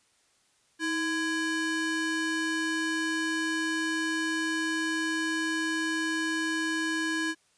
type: ring-modulated tone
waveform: square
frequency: 670 Hz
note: E5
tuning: 28 cents sharp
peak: -25 dBFS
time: 0.79-7.35 s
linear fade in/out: 50 ms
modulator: 989 Hz
effects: white hiss -67 dBFS RMS until 7.57 s + resampled to 22050 Hz